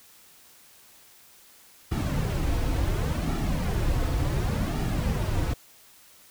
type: noise with flanger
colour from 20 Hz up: brown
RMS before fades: -26 dBFS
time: 1.91-5.54 s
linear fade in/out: 10 ms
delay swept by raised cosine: 1.9 to 5.1 ms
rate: 0.69 Hz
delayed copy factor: -0.6
effects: white hiss -54 dBFS RMS until 6.3 s